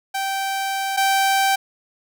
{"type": "tone pair in turn", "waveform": "sawtooth", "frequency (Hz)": [779, 779], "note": ["G5", "G5"], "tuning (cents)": [-11, -11], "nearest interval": "unison", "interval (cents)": 0, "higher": "neither", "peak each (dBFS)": [-18, -12], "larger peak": "second", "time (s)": [[0.14, 0.97], [0.97, 1.56]], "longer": "first", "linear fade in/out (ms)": 10, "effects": []}